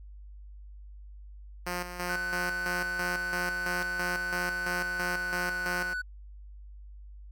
5% pulse tone with tremolo, 177.7 Hz, F3, 30 cents sharp, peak -20 dBFS, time 1.66-5.94 s, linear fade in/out 10 ms, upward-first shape square, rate 3 Hz, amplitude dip 60%
triangle tone with pitch glide, 1500 to 1487.1 Hz, F#6 to F#6, +23 to +8 cents, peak -29 dBFS, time 2.09-6.02 s, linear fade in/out 10 ms, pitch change -15 cents, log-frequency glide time 4.8-5.56 s
effects added 50 Hz sine -44 dBFS peak until 7.31 s

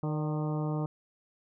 harmonic tone with a mistuned harmonic, 153.1 Hz, D#3, 28 cents flat, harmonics 1 / 2 / 3 / 4 / 5 / 6 / 7 / 8, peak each -30 / -36 / -40 / -42 / -44 / -46 / -47 / -48 dBFS, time 0.03-0.86 s, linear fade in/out 2 ms, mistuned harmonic 4, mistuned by -45 cents, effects none

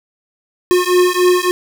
square beating tone pair, 358.8 / 362.3 Hz, F4 / F#4, +47 / -36 cents, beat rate 3.5 Hz, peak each -14 dBFS, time 0.71-1.51 s, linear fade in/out 0 ms, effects none

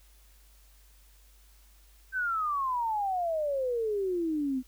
sine exponential sweep, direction down, 1568 to 250.2 Hz, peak -27 dBFS, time 2.12-4.63 s, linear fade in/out 50 ms, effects added 50 Hz sine -56 dBFS peak until 4.67 s + white hiss -63 dBFS RMS until 4.67 s

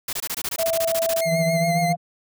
white noise bursts, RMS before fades -27 dBFS, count 16, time 0.08-1.21 s, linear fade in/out 5 ms, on 50 ms, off 22 ms
sine tone with pitch glide, 659.3 to 696.9 Hz, E5 to F5, 0 to -4 cents, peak -20 dBFS, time 0.58-1.96 s, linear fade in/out 20 ms, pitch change +96 cents, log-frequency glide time 1.5-1.79 s
sawtooth tone with vibrato, 2100 Hz, C7, 6 cents sharp, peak -24 dBFS, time 1.21-1.93 s, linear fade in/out 10 ms, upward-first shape triangle, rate 7.2 Hz, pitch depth 47 cents each way
triangle tone with tremolo, 164.81 Hz, E3, in tune, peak -17 dBFS, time 1.25-1.97 s, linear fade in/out 50 ms, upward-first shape sine, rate 14 Hz, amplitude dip 65%
effects none

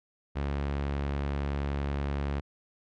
sawtooth tone, 70.6 Hz, C#2, 32 cents sharp, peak -25 dBFS, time 0.35-2.41 s, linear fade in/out 20 ms, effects low-pass 3000 Hz 12 dB/octave

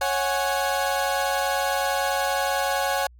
30% pulse chord, C# suspended fourth, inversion none, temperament equal with one note detuned, 551.8 / 740 / 830.6 Hz, C#5 / F#5 / G#5, -8 / 0 / 0 cents, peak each -24 dBFS, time 0.01-3.07 s, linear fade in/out 5 ms, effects added 60 Hz sine -47 dBFS peak until 3.19 s

